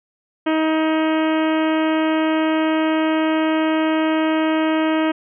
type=harmonic tone; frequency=315.8 Hz; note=D#4; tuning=26 cents sharp; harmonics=1 / 2 / 3 / 4 / 5 / 6 / 7 / 8 / 9 / 10; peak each=-17 / -23 / -27 / -29 / -31 / -33 / -34 / -35 / -36 / -37 dBFS; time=0.46-5.12 s; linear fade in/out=10 ms; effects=none